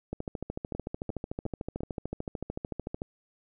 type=two click trains; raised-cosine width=2 ms; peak=-20 / -21 dBFS; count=40 / 4; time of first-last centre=0.13-3.019 / 0.75-1.806 s; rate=13.5 / 2.84 Hz; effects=none